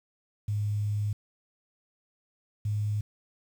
sine tone pair in turn, 104.1 / 104.82 Hz, G#2 / G#2, +5 / +16 cents, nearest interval unison, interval 11 cents, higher second, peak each -26 / -26 dBFS, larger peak neither, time 0.48-1.13 / 2.65-3.01 s, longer first, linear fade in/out 5 ms, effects 9-bit

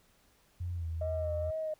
sine tone with pitch glide, 88 to 81.63 Hz, F2 to E2, +14 to -16 cents, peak -33 dBFS, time 0.6-1.51 s, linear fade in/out 10 ms, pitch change -130 cents, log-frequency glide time 0.74-0.87 s
sine tone with vibrato, 622.3 Hz, D#5, in tune, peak -32 dBFS, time 1.01-1.74 s, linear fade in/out 5 ms, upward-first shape sine, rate 2.2 Hz, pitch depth 35 cents each way
effects tanh soft clip ceiling -24 dBFS + pink hiss -67 dBFS RMS until 1.79 s

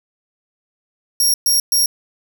20% pulse tone bursts, 5588 Hz, F8, in tune, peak -7 dBFS, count 3, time 1.2-1.86 s, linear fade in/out 2 ms, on 140 ms, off 120 ms, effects 8-bit

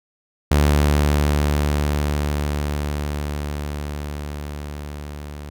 sawtooth tone with level ramp, 73.42 Hz, D2, in tune, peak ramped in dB -9 to -28 dBFS, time 0.51-5.5 s, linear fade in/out 5 ms, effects none

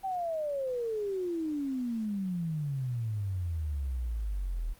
sine exponential sweep, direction down, 784 to 38.25 Hz, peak -30 dBFS, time 0.03-4.74 s, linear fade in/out 20 ms, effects pink hiss -58 dBFS RMS until 4.79 s + Opus 32 kbps

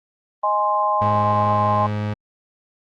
sine chord, Ab major, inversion second, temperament equal, 622.3 / 830.6 / 1046.5 Hz, Eb5 / Ab5 / C6, 0 / 0 / 0 cents, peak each -24 / -21 / -19 dBFS, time 0.43-1.87 s, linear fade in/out 10 ms
30% pulse tone, 105 Hz, G#2, 19 cents sharp, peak -19 dBFS, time 1.01-2.14 s, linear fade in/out 10 ms
effects low-pass 3000 Hz 12 dB/octave + Opus 24 kbps

